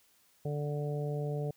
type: harmonic tone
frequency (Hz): 146.83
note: D3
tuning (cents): 0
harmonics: 1 / 2 / 3 / 4 / 5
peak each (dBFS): -33 / -47 / -38 / -42 / -47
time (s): 0.45-1.51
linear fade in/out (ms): 5
effects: white hiss -67 dBFS RMS until 1.56 s